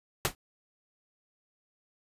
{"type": "noise with exponential decay", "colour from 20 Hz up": "pink", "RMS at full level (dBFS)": -22, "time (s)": [0.25, 0.35], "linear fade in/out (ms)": 0, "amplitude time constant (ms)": 20, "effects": ["resampled to 32000 Hz"]}